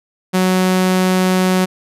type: tone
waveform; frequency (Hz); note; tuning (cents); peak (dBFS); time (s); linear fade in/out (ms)
sawtooth; 185.2; F#3; +2; -8; 0.33-1.66; 20
effects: resampled to 32000 Hz